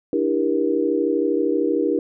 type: chord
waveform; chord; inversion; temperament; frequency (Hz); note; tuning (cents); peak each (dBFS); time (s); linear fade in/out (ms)
sine; E half-diminished seventh; third; just; 296.7 / 329.6 / 395.6 / 474.7; D4 / E4 / G4 / Bb4; +18 / 0 / +16 / +31; -23; 0.13-1.99; 2
effects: none